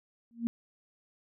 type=tone with exponential growth; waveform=sine; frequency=233.1 Hz; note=A#3; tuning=in tune; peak=-23 dBFS; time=0.31-0.47 s; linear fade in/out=0 ms; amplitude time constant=34 ms; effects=none